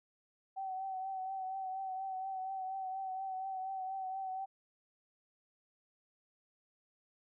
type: tone with vibrato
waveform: sine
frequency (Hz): 762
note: G5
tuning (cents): -49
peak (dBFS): -37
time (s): 0.56-4.46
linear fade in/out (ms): 20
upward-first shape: triangle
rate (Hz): 4.2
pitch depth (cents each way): 37
effects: none